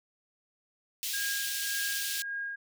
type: high-pass noise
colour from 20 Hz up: pink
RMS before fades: -34 dBFS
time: 1.03-2.22 s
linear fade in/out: 0 ms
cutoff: 2900 Hz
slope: 24 dB/octave
type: tone with tremolo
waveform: sine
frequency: 1627 Hz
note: G#6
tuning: 36 cents flat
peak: -32 dBFS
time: 1.13-2.56 s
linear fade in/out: 10 ms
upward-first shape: sine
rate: 1.8 Hz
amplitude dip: 60%
effects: none